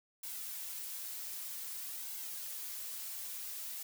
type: noise with flanger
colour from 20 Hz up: blue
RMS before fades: -43 dBFS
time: 0.23-3.83 s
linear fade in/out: 5 ms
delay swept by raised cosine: 1.6 to 5 ms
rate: 0.53 Hz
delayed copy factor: -0.5
effects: none